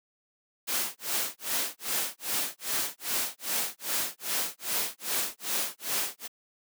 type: noise with tremolo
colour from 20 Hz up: white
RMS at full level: -28 dBFS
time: 0.67-6.28 s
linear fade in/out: 20 ms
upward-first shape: sine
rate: 2.5 Hz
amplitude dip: 100%
effects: high-pass 200 Hz 12 dB/octave